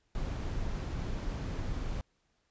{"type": "noise", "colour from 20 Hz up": "brown", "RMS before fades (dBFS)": -35, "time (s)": [0.15, 2.01], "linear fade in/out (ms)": 0, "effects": ["pink hiss -75 dBFS RMS until 2.5 s", "resampled to 16000 Hz"]}